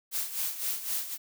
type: noise with tremolo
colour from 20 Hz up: blue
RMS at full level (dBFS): -30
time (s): 0.11-1.18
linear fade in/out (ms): 50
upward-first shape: sine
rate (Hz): 3.9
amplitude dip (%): 70
effects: none